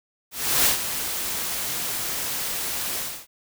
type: noise with ADSR envelope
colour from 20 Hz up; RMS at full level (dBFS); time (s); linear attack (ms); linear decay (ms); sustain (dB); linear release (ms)
white; -18; 0.31-3.27; 350; 110; -10; 290
effects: none